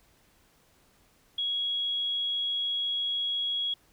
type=tone; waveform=sine; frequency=3322 Hz; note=G#7; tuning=in tune; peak=-27 dBFS; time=1.38-3.74 s; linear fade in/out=5 ms; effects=pink hiss -64 dBFS RMS until 3.92 s